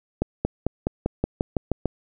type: accelerating click train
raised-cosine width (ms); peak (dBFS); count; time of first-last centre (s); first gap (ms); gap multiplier
2; -8; 10; 0.22-1.857; 230; 0.94
effects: none